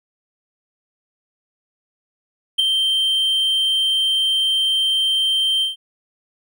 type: tone with ADSR envelope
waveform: triangle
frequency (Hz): 3136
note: G7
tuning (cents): 0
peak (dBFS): -8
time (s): 2.58-5.76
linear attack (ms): 17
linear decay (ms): 5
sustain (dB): -6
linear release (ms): 140
effects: none